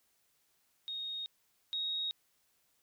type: tone pair in turn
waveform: sine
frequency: 3729 / 3766 Hz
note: A#7 / A#7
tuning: 0 / +17 cents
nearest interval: unison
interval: 17 cents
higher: second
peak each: -37 / -33 dBFS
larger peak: second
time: 0.88-1.26 / 1.73-2.11 s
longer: neither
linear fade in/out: 0 ms
effects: white hiss -74 dBFS RMS until 2.82 s